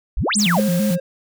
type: exponential two-way sweep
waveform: sine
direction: up then down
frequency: 34.65 to 9820 to 480.5 Hz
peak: -17 dBFS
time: 0.17-0.6 s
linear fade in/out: 0 ms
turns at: 0.37 s
type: tone with vibrato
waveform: sine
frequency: 190 Hz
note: F#3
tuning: 46 cents sharp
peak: -16 dBFS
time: 0.35-0.98 s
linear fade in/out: 20 ms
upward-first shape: square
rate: 4.5 Hz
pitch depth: 160 cents each way
type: noise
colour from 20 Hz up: white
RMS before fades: -31 dBFS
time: 0.38-0.96 s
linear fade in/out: 20 ms
type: tone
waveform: triangle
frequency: 535 Hz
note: C5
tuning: 38 cents sharp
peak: -22 dBFS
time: 0.58-1 s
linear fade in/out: 5 ms
effects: none